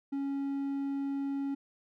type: tone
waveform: triangle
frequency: 277.2 Hz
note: C#4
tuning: in tune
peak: -29 dBFS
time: 0.12-1.55 s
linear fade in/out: 10 ms
effects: none